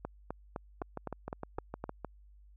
two click trains, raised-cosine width 1 ms, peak -24 / -23 dBFS, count 9 / 8, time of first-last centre 0.82-2.047 / 0.05-1.84 s, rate 6.52 / 3.91 Hz, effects added 50 Hz sine -55 dBFS peak until 2.56 s

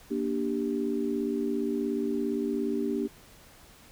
sine chord, G minor, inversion first, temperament equal with one note detuned, 236.5 / 293.7 / 392 Hz, Bb3 / D4 / G4, +25 / 0 / 0 cents, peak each -31 dBFS, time 0.1-3.08 s, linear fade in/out 20 ms, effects pink hiss -54 dBFS RMS until 3.91 s

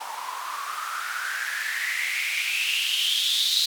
blue noise with band-pass filter sweep, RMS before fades -27 dBFS, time 0-3.66 s, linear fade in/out 10 ms, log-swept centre 890 to 4000 Hz, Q 7.8, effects none

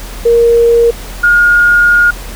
sine tone pair in turn, 467.9 / 1427.4 Hz, A#4 / F6, +6 / +37 cents, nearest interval octave + perfect fifth, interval 1931 cents, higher second, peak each -4 dBFS, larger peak neither, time 0.25-0.91 / 1.23-2.11 s, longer second, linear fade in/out 10 ms, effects added 42 Hz sine -24 dBFS peak until 2.35 s + pink hiss -29 dBFS RMS until 2.35 s

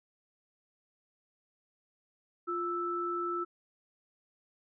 sine tone pair together, 349.2 / 1318.5 Hz, F4 / E6, 0 / 0 cents, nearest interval octave + major seventh, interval 2300 cents, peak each -35 / -33 dBFS, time 2.47-3.45 s, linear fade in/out 20 ms, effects none

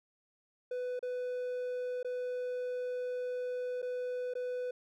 triangle tone with dropouts, 498 Hz, B4, 14 cents sharp, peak -32 dBFS, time 0.71-4.71 s, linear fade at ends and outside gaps 5 ms, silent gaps 0.993-1.027 / 2.03-2.046 / 3.819-3.826 / 4.338-4.352 s, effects none

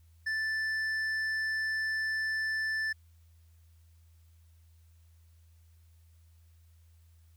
sine tone with hard clipping, 1760 Hz, A6, in tune, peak -31 dBFS, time 0.26-2.93 s, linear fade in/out 10 ms, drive 6 dB, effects added 82 Hz sine -57 dBFS peak until 7.36 s + white hiss -73 dBFS RMS until 7.36 s

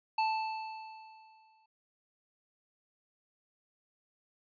square tone with exponential decay, 880 Hz, A5, in tune, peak -27 dBFS, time 0.18-1.66 s, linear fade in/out 5 ms, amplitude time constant 320 ms, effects resampled to 11025 Hz

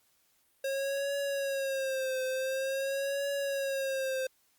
square tone with vibrato, 540 Hz, C#5, 45 cents flat, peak -31 dBFS, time 0.64-4.27 s, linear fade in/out 5 ms, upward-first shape triangle, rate 0.47 Hz, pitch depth 75 cents each way, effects white hiss -70 dBFS RMS until 4.58 s + Opus 48 kbps

